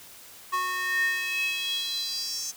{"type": "tone with high-pass filter sweep", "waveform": "square", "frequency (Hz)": 366.5, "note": "F#4", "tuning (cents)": -16, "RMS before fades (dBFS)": -29, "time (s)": [0.52, 2.52], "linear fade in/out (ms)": 20, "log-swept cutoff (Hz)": [1200, 6300], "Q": 7.2, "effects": ["white hiss -48 dBFS RMS until 2.56 s"]}